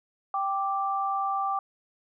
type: tone pair together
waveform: sine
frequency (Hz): 784 / 1174.7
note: G5 / D6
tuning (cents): 0 / 0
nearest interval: perfect fifth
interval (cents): 700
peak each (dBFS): -28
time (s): 0.34-1.59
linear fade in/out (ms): 2
effects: none